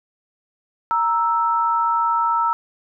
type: tone pair together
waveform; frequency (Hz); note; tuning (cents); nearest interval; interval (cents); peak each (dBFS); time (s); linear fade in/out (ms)
sine; 932.3 / 1318.5; A#5 / E6; 0 / 0; tritone; 600; -19; 0.91-2.53; 0
effects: none